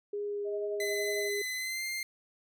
sine tone with vibrato, 409.4 Hz, G#4, 25 cents flat, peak -32 dBFS, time 0.13-1.42 s, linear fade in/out 5 ms, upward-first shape triangle, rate 2.3 Hz, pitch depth 9 cents each way
sine tone with tremolo, 630 Hz, D#5, 21 cents sharp, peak -35 dBFS, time 0.44-1.3 s, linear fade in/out 50 ms, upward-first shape sine, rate 11 Hz, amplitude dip 50%
sawtooth tone with pitch glide, 2022 to 2103 Hz, B6 to C7, +40 to +8 cents, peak -30 dBFS, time 0.8-2.03 s, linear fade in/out 2 ms, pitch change +68 cents, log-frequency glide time 1.55-1.85 s
effects none

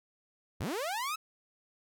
sawtooth linear sweep, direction up, 55 to 1318.5 Hz, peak -29 dBFS, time 0.6-1.16 s, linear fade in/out 10 ms, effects none

